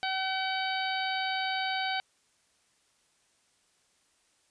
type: harmonic tone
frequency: 761 Hz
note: F#5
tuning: 48 cents sharp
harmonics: 1 / 2 / 3 / 4 / 5 / 6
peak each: -32 / -35 / -37 / -38 / -39 / -40 dBFS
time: 0.03-2 s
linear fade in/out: 0 ms
effects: white hiss -69 dBFS RMS until 4.5 s + resampled to 22050 Hz